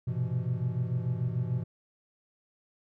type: tone cluster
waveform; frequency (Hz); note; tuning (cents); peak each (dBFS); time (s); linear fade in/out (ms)
triangle; 101.2 / 121.2 / 128 / 169.2; G#2 / B2 / C3 / E3; -44 / -32 / -38 / +45; -36 / -29 / -30 / -34; 0.07-1.64; 10
effects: tanh soft clip ceiling -16 dBFS